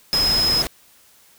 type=tone in noise; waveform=sine; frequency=5110 Hz; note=D#8; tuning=45 cents sharp; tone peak=-16 dBFS; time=0.13-0.62 s; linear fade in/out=0 ms; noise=pink; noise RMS=-26 dBFS; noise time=0.13-0.67 s; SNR=+7 dB; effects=white hiss -53 dBFS RMS until 1.38 s